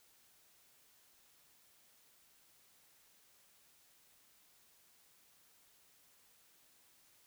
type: silence
effects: white hiss -68 dBFS RMS until 7.26 s